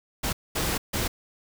pink noise bursts at uneven times, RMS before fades -27 dBFS, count 3, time 0.23-0.33 / 0.55-0.78 / 0.93-1.08 s, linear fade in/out 10 ms, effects none

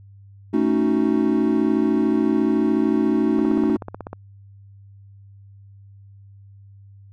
triangle chord, D# half-diminished seventh, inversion second, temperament equal, 220 / 277.2 / 311.1 / 370 Hz, A3 / C#4 / D#4 / F#4, 0 / 0 / 0 / 0 cents, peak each -20 / -20 / -19 / -22 dBFS, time 0.53-3.77 s, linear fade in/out 10 ms
click train, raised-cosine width 1 ms, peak -17 dBFS, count 13, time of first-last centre 3.39-4.131 s, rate 16.2 Hz
effects added 99 Hz sine -43 dBFS peak until 7.12 s

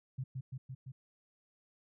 sine tone with echo, 130.81 Hz, C3, in tune, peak -35 dBFS, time 0.18-0.24 s, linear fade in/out 10 ms, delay 170 ms, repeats 4, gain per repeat -2 dB, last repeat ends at 0.92 s, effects none

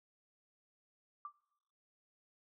sine tone with exponential decay, 1174.7 Hz, D6, in tune, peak -39 dBFS, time 1.25-1.35 s, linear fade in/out 2 ms, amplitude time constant 21 ms, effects noise-tail reverb RT60 0.9 s tail -22 dB re dry

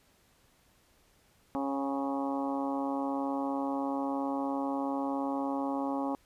harmonic tone with a mistuned harmonic, 137.9 Hz, C#3, 9 cents flat, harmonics 2 / 3 / 4 / 5 / 6 / 7 / 8 / 9, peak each -32 / -46 / -38 / -43 / -37 / -43 / -42 / -51 dBFS, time 1.55-6.15 s, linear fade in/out 0 ms, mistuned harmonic 5, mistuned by +42 cents, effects pink hiss -66 dBFS RMS until 6.25 s + resampled to 32000 Hz

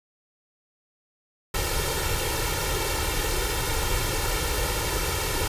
pink noise with comb filter, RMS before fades -26 dBFS, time 1.54-5.48 s, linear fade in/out 5 ms, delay 2.2 ms, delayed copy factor +0.8, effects resampled to 32000 Hz

